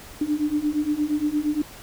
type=beating tone pair; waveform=sine; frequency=293.7 / 302.3 Hz; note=D4 / D#4; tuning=0 / -50 cents; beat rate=8.6 Hz; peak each=-25 / -23 dBFS; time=0.21-1.62 s; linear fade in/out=5 ms; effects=pink hiss -43 dBFS RMS until 1.82 s